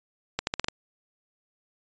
accelerating click train, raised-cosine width 0.2 ms, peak -9 dBFS, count 6, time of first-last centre 0.39-0.685 s, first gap 81 ms, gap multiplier 0.84, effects resampled to 16000 Hz

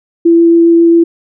sine tone with vibrato, 336 Hz, E4, 33 cents sharp, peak -3 dBFS, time 0.25-1.04 s, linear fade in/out 10 ms, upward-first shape triangle, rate 7.4 Hz, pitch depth 8 cents each way, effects none

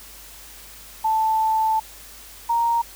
sine tone pair in turn, 880 / 932.3 Hz, A5 / A#5, 0 / 0 cents, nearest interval minor second, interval 100 cents, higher second, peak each -17 dBFS, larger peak neither, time 1.04-1.8 / 2.49-2.82 s, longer first, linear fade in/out 10 ms, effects added 50 Hz sine -49 dBFS peak until 2.95 s + white hiss -43 dBFS RMS until 2.95 s

